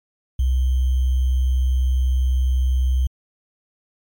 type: tone with sample-and-hold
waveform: sine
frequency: 64 Hz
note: C2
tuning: 38 cents flat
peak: -15 dBFS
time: 0.39-3.07 s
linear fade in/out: 5 ms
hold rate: 3150 Hz
effects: MP3 96 kbps